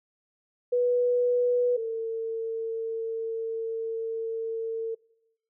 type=tone pair in turn; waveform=sine; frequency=490 / 451.6 Hz; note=B4 / A4; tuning=-14 / +45 cents; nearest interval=minor second; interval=141 cents; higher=first; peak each=-21 / -28 dBFS; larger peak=first; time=0.72-1.77 / 1.77-4.95 s; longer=second; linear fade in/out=10 ms; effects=noise-tail reverb RT60 0.9 s tail -24 dB re dry